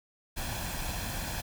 pink noise with comb filter, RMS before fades -35 dBFS, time 0.36-1.42 s, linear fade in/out 20 ms, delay 1.2 ms, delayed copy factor +0.55, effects none

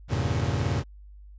40% pulse chord, E diminished seventh, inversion none, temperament equal with one note detuned, 82.41 / 99.25 / 116.54 / 138.59 Hz, E2 / G2 / Bb2 / Db3, 0 / +22 / 0 / 0 cents, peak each -29 dBFS, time 0.08-0.84 s, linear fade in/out 50 ms, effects added 50 Hz sine -44 dBFS peak until 1.38 s + resampled to 16000 Hz

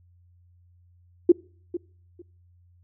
sine tone with echo, 349.2 Hz, F4, in tune, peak -10 dBFS, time 1.29-1.32 s, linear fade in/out 5 ms, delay 450 ms, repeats 2, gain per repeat -15 dB, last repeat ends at 2.22 s, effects noise-tail reverb RT60 0.5 s tail -25 dB re dry + added 88 Hz sine -55 dBFS peak until 2.83 s

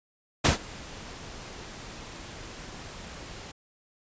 pink noise with ADSR envelope, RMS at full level -19 dBFS, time 0.44-3.52 s, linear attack 13 ms, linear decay 120 ms, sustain -23 dB, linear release 12 ms, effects resampled to 16000 Hz

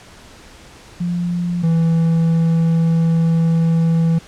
sine / triangle tone pair in turn, 174.61 / 164.81 Hz, F3 / E3, 0 / 0 cents, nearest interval minor second, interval 100 cents, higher first, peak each -17 / -10 dBFS, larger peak second, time 1-1.63 / 1.63-4.19 s, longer second, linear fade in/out 10 ms, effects pink hiss -42 dBFS RMS until 4.27 s + low-pass 8000 Hz 12 dB/octave

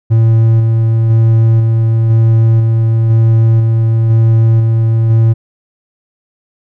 triangle tone with tremolo, 113 Hz, A2, 47 cents sharp, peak -3 dBFS, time 0.1-5.34 s, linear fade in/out 20 ms, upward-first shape square, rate 1 Hz, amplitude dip 25%, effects none

